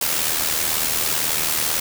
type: noise with amplitude modulation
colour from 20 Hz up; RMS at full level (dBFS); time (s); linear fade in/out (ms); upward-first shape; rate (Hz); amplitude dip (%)
white; -19; 0.01-1.8; 5; sine; 78.1; 55
effects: none